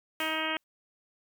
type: noise with exponential decay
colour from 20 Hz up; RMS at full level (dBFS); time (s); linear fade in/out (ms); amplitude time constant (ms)
white; -42; 0.2-0.64; 1; 95
type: harmonic tone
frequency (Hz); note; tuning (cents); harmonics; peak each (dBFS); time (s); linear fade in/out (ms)
315.9; D#4; +26; 1 / 2 / 3 / 4 / 5 / 6 / 7 / 8 / 9 / 10; -38 / -38 / -38 / -38 / -38 / -38 / -38 / -38 / -38 / -38; 0.2-0.57; 2
effects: none